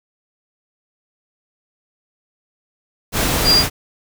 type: tone in noise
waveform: sine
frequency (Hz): 4796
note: D8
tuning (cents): +36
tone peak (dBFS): -10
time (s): 3.44-3.64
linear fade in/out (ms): 50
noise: pink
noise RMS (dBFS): -18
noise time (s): 3.12-3.7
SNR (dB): +5
effects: none